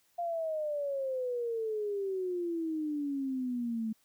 sine exponential sweep, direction down, 700 to 217.8 Hz, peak -31 dBFS, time 0.18-3.93 s, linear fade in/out 10 ms, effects white hiss -70 dBFS RMS until 4.04 s

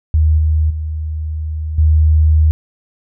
sine tone with level steps, 77.78 Hz, D#2, in tune, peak -8 / -10 / -18 / -7 dBFS, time 0.14-2.51 s, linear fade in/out 0 ms, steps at 0.38 / 0.7 / 1.78 s, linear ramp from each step 5 ms, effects none

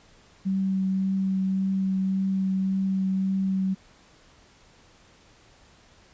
sine tone with vibrato, 191.2 Hz, G3, 43 cents flat, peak -22 dBFS, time 0.45-3.75 s, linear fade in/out 20 ms, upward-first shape triangle, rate 1.8 Hz, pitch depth 12 cents each way, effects pink hiss -56 dBFS RMS until 6.13 s + resampled to 16000 Hz

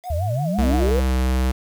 sine tone with vibrato, 659.3 Hz, E5, in tune, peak -26 dBFS, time 0.03-0.92 s, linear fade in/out 50 ms, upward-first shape sine, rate 5.8 Hz, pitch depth 190 cents each way
sine exponential sweep, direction up, 72.3 to 523.3 Hz, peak -20 dBFS, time 0.1-1 s, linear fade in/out 5 ms
square tone with pitch glide, 65.41 to 64.25 Hz, C2 to C2, 0 to -31 cents, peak -18 dBFS, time 0.58-1.52 s, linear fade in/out 10 ms, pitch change -31 cents, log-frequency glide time 1-1.14 s
effects 7-bit

